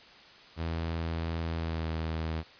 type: tone with pitch glide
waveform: sawtooth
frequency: 82.41 to 80.39 Hz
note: E2 to E2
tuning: 0 to -43 cents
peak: -27 dBFS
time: 0.56-2.44 s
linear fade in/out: 50 ms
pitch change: -43 cents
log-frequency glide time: 1.58-1.88 s
effects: white hiss -53 dBFS RMS until 2.59 s + resampled to 11025 Hz